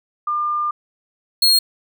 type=tone pair in turn; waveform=sine / 40% pulse; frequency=1200 / 4276 Hz; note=D6 / C8; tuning=+37 / +37 cents; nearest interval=octave + minor seventh; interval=2200 cents; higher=second; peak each=-18 / -10 dBFS; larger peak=second; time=0.27-0.71 / 1.42-1.59 s; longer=first; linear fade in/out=5 ms; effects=none